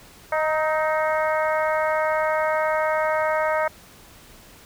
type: harmonic tone with a mistuned harmonic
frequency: 311.1 Hz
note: D#4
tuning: in tune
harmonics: 2 / 3 / 4 / 5 / 6 / 7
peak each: -22 / -26 / -28 / -30 / -32 / -33 dBFS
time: 0.32-3.68 s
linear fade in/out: 5 ms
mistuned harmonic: 4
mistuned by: +27 cents
effects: pink hiss -48 dBFS RMS until 4.65 s